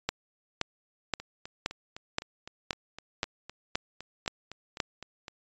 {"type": "two click trains", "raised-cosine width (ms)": 0.2, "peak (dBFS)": [-24, -10], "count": [17, 10], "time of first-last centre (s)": [[1.2, 5.282], [0.09, 4.802]], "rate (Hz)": [3.92, 1.91], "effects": ["resampled to 16000 Hz"]}